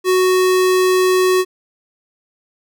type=tone; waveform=square; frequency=370 Hz; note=F#4; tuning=in tune; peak=-12 dBFS; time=0.04-1.45 s; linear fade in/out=50 ms; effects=none